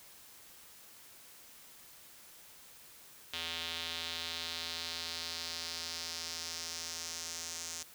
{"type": "tone with band-pass filter sweep", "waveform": "square", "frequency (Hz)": 83.4, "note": "E2", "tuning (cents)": 21, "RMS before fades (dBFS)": -41, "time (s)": [3.33, 7.83], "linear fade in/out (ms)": 5, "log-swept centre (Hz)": [3400, 6500], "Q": 2.7, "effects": ["white hiss -56 dBFS RMS until 7.94 s"]}